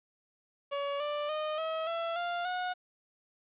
30% pulse tone with pitch steps, 565 / 589.3 / 614.7 / 641.2 / 668.8 / 697.6 / 727.7 Hz, C#5 / D5 / D#5 / E5 / E5 / F5 / F#5, +33 / +6 / -21 / -48 / +25 / -2 / -29 cents, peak -29 dBFS, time 0.71-2.74 s, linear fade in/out 20 ms, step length 290 ms, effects resampled to 8000 Hz + 10-bit

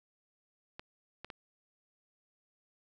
clicks, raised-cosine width 0.3 ms, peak -27 dBFS, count 3, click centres 0.795 / 1.246 / 1.302 s, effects none

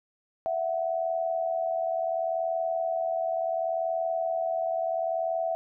sine tone pair together, 661 / 741.7 Hz, E5 / F#5, +5 / +4 cents, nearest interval major second, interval 199 cents, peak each -27 / -31 dBFS, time 0.46-5.55 s, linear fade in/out 0 ms, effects none

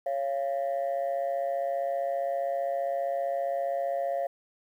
sine tone pair together, 554 / 689.2 Hz, C#5 / F5, -1 / -23 cents, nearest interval major third, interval 378 cents, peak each -28 dBFS, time 0.06-4.27 s, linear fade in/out 5 ms, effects tanh soft clip ceiling -23 dBFS + 10-bit

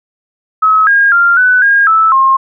sine tone with pitch steps, 1284 / 1624 / 1392 / 1497 / 1624 / 1312 / 1068 Hz, E6 / G#6 / F6 / F#6 / G#6 / E6 / C6, -46 / -39 / -6 / +20 / -39 / -9 / +35 cents, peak -5 dBFS, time 0.62-2.37 s, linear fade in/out 10 ms, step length 250 ms, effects none

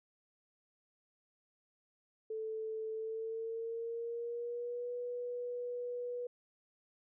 sine tone with pitch glide, 439.7 to 487.9 Hz, A4 to B4, -1 to -21 cents, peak -37 dBFS, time 2.3-6.27 s, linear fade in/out 5 ms, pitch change +180 cents, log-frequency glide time 2.92-4.92 s, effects none

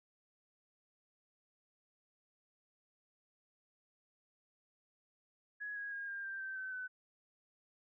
sine tone with pitch steps, 1676 / 1651 / 1626.4 / 1602.2 / 1578.3 / 1554.8 / 1531.6 / 1508.8 Hz, G#6 / G#6 / G#6 / G6 / G6 / G6 / G6 / F#6, +15 / -11 / -37 / +37 / +11 / -15 / -41 / +33 cents, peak -40 dBFS, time 5.6-6.88 s, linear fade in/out 20 ms, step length 160 ms, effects none

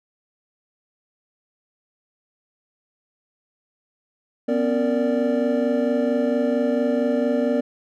triangle tone cluster, 246.1 / 270.5 / 462.8 / 585 Hz, B3 / C#4 / A#4 / D5, -6 / -42 / -13 / -7 cents, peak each -20 / -24 / -23 / -22 dBFS, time 4.48-7.61 s, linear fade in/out 10 ms, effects none

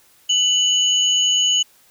sine tone pair together, 2975 / 6664 Hz, F#7 / G#8, +9 / +5 cents, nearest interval octave + major second, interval 1396 cents, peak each -15 / -21 dBFS, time 0.29-1.63 s, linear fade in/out 10 ms, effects white hiss -54 dBFS RMS until 1.9 s

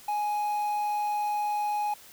triangle tone with quantisation, 834 Hz, G#5, 7 cents sharp, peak -24 dBFS, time 0.08-1.94 s, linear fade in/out 5 ms, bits 8, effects white hiss -51 dBFS RMS until 2.12 s

